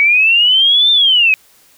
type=linear two-way sweep; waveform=sine; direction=up then down; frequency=2243 to 3610 to 2493 Hz; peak=-7 dBFS; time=0-1.34 s; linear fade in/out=0 ms; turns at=0.91 s; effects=white hiss -49 dBFS RMS until 1.77 s